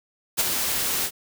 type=noise with ADSR envelope; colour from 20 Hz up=white; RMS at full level=-19 dBFS; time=0.37-1.11 s; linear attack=30 ms; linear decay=19 ms; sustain=-6 dB; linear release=62 ms; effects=none